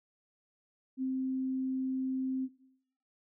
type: tone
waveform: sine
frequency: 261.6 Hz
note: C4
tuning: in tune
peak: -30 dBFS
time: 0.97-2.49 s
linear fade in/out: 50 ms
effects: noise-tail reverb RT60 0.7 s tail -17 dB re dry